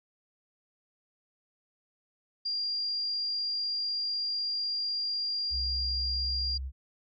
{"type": "tone", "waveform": "sine", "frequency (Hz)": 4784, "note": "D8", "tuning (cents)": 31, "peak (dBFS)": -29, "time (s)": [2.45, 6.58], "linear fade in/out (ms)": 10}
{"type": "tone with pitch glide", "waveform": "sine", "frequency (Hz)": [64.9, 66], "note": ["C2", "C2"], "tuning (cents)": [-13, 16], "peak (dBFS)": -33, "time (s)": [5.5, 6.72], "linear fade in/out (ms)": 50, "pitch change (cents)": 29, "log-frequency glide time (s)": [5.87, 6.33]}
{"effects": []}